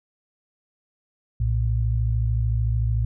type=tone pair together; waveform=sine; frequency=60.39 / 113.9 Hz; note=B1 / A#2; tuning=-38 / -40 cents; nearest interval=major seventh; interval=1098 cents; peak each=-22 dBFS; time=1.4-3.05 s; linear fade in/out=5 ms; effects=none